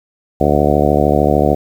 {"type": "harmonic tone", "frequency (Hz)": 73.42, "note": "D2", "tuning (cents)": 0, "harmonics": [1, 2, 3, 4, 5, 6, 7, 8, 9, 10], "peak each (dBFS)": [-19, -19, -19, -19, -19, -19, -19, -19, -19, -19], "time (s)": [0.4, 1.55], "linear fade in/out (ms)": 10, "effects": ["7-bit"]}